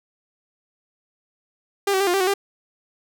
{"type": "tone with pitch steps", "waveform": "sawtooth", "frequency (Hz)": [399.1, 380.8, 397.4, 353.4, 391.4, 368.5, 398], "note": ["G4", "F#4", "G4", "F4", "G4", "F#4", "G4"], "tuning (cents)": [31, 50, 24, 21, -3, -7, 26], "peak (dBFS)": -14, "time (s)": [1.87, 2.339], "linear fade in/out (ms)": 5, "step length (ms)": 67, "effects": []}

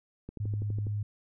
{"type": "click train", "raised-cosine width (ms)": 3, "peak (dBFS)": -27, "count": 8, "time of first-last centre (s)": [0.29, 0.869], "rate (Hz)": 12.1}
{"type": "tone", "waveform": "sine", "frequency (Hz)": 103.83, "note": "G#2", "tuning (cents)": 0, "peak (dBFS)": -29, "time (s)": [0.4, 1.03], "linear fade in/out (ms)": 5}
{"effects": []}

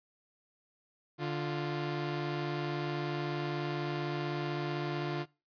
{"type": "tone pair together", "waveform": "sawtooth", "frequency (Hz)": [147, 349.6], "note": ["D3", "F4"], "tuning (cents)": [2, 2], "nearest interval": "octave + minor third", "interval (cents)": 1500, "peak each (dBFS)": [-31, -32], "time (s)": [1.18, 5.26], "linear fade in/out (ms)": 50, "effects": ["noise-tail reverb RT60 0.3 s tail -23 dB re dry", "resampled to 11025 Hz"]}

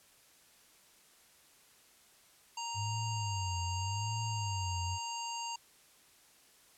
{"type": "harmonic tone", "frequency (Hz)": 932.3, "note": "A#5", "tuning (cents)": 0, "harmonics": [1, 3, 5, 7, 8], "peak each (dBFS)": [-39, -44, -46, -47, -48], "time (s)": [2.57, 5.56], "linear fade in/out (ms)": 5}
{"type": "tone with vibrato", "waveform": "sine", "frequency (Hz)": 100, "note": "G2", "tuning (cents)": 35, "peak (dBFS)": -35, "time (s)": [2.74, 4.99], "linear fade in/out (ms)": 50, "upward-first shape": "sine", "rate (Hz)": 0.85, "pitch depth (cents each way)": 180}
{"effects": ["white hiss -63 dBFS RMS until 6.77 s", "low-pass 12000 Hz 12 dB/octave"]}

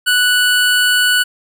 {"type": "tone", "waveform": "25% pulse", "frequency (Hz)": 1480, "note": "F#6", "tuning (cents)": 0, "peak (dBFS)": -7, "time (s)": [0.06, 1.24], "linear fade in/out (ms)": 20, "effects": []}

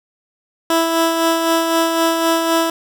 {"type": "tone with tremolo", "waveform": "15% pulse", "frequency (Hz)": 329.6, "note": "E4", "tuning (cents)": 0, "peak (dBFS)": -6, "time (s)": [0.7, 2.7], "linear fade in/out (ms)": 2, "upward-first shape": "sine", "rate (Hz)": 3.9, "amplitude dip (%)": 40, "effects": []}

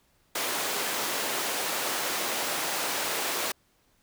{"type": "high-pass noise", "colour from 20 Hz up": "pink", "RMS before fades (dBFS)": -30, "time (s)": [0.35, 3.52], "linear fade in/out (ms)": 5, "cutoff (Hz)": 440, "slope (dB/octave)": 12, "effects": ["pink hiss -67 dBFS RMS until 4.02 s"]}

